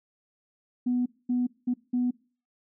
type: tone bursts at uneven times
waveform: sine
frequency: 246.9 Hz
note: B3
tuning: in tune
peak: -22 dBFS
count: 4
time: 0.86-1.06 / 1.29-1.47 / 1.67-1.74 / 1.93-2.11 s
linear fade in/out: 10 ms
effects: noise-tail reverb RT60 0.4 s tail -23 dB re dry + tanh soft clip ceiling -18 dBFS